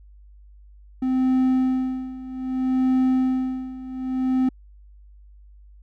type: tone with tremolo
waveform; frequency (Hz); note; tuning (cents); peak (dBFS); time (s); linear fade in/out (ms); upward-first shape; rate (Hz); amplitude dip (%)
triangle; 258.6; C4; -20; -14; 1.02-4.49; 5; sine; 0.63; 85
effects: added 50 Hz sine -45 dBFS peak until 5.82 s